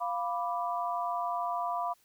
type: chord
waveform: sine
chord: B diminished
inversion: second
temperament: equal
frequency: 698.5 / 987.8 / 1174.7 Hz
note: F5 / B5 / D6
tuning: 0 / 0 / 0 cents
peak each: -33 / -34 / -36 dBFS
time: 0-1.94 s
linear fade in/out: 20 ms
effects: white hiss -67 dBFS RMS until 2.04 s